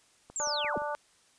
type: click train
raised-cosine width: 1 ms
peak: -33 dBFS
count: 4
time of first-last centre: 0.3-0.819 s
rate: 5.78 Hz
type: linear sweep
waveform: sine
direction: down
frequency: 7730 to 101.2 Hz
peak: -31 dBFS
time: 0.36-0.78 s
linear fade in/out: 0 ms
type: harmonic tone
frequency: 294.7 Hz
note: D4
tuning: 6 cents sharp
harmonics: 2 / 3 / 4 / 5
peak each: -35 / -35 / -39 / -40 dBFS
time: 0.4-0.95 s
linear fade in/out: 0 ms
effects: white hiss -64 dBFS RMS until 1.38 s + resampled to 22050 Hz